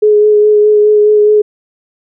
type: tone with vibrato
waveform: sine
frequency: 421.2 Hz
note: G#4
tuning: 24 cents sharp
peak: -4 dBFS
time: 0.02-1.42 s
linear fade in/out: 10 ms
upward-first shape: sine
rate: 4.8 Hz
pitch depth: 16 cents each way
effects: none